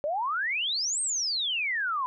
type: exponential two-way sweep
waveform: sine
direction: up then down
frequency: 562 to 8640 to 989 Hz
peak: -26 dBFS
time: 0.04-2.06 s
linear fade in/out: 0 ms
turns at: 1.01 s
effects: none